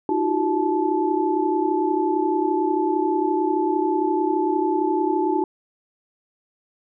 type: tone cluster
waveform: sine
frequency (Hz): 311 / 346.1 / 377.4 / 869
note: D#4 / F4 / F#4 / A5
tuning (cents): -1 / -16 / +34 / -22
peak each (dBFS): -24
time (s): 0.09-5.44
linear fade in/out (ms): 2
effects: none